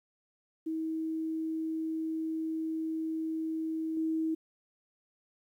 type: tone with level steps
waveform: sine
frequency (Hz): 320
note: D#4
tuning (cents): +49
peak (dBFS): -31 / -28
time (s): 0.66-4.35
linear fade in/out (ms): 10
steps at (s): 3.97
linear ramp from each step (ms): 2
effects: 11-bit